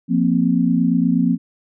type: chord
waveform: sine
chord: F suspended fourth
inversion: none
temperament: equal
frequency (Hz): 174.61 / 233.1 / 261.6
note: F3 / Bb3 / C4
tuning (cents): 0 / 0 / 0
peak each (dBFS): -18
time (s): 0.08-1.38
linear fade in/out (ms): 50
effects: none